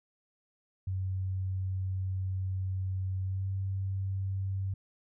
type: tone with pitch glide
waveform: sine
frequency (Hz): 94.3 to 96.34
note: F#2 to G2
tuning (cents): +33 to -30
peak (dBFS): -30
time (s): 0.87-4.74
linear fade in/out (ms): 5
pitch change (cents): +37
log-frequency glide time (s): 3.23-3.47
effects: none